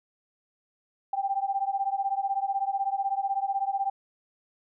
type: beating tone pair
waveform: sine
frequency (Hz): 780 / 796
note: G5 / G5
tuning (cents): -9 / +26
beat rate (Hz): 16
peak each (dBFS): -28 / -29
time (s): 1.13-3.9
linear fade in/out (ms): 5
effects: none